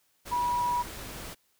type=tone in noise; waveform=sine; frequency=971 Hz; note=B5; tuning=30 cents flat; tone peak=-25 dBFS; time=0.31-0.83 s; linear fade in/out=20 ms; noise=pink; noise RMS=-41 dBFS; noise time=0.25-1.35 s; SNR=+13 dB; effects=white hiss -70 dBFS RMS until 1.59 s